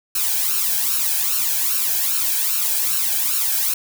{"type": "noise with flanger", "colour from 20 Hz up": "blue", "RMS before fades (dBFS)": -20, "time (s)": [0.15, 3.74], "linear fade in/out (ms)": 5, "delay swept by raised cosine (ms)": [0.72, 1.27], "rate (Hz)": 2.5, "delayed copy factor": 0.8, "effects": []}